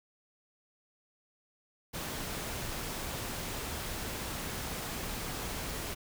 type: noise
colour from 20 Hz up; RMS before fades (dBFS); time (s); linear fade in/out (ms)
pink; -38; 1.93-5.95; 20
effects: none